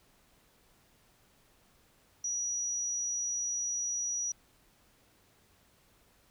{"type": "tone", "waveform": "sine", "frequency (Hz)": 5820, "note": "F#8", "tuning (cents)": -29, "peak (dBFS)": -31, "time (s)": [2.24, 4.32], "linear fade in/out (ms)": 5, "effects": ["pink hiss -66 dBFS RMS until 6.3 s"]}